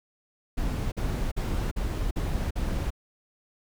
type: noise bursts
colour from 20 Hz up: brown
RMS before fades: -28 dBFS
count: 6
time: 0.57-2.905 s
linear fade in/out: 10 ms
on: 350 ms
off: 47 ms
effects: none